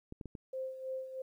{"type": "clicks", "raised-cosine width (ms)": 3, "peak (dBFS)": -31, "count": 4, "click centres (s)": [0.124, 0.212, 0.257, 0.352]}
{"type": "tone with tremolo", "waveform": "sine", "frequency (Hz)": 523.3, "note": "C5", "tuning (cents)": 0, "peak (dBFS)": -35, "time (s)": [0.53, 1.22], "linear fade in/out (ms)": 5, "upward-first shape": "sine", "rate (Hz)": 3.1, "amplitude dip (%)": 65}
{"effects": ["12-bit"]}